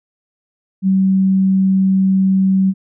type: tone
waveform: sine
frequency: 191 Hz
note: G3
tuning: 45 cents flat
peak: -10 dBFS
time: 0.82-2.74 s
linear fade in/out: 50 ms
effects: none